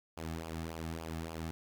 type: tone with flanger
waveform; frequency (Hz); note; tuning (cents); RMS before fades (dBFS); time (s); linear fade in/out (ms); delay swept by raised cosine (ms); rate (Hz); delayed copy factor
sawtooth; 81.4; E2; -21; -41; 0.17-1.51; 0; 0.5 to 2.1; 3.5; -0.7
effects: 11-bit